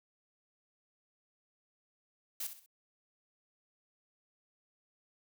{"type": "noise with echo", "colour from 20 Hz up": "blue", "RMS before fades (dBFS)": -38, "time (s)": [2.4, 2.47], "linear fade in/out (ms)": 5, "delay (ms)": 64, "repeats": 3, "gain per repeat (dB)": -9, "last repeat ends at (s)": 2.662, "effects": []}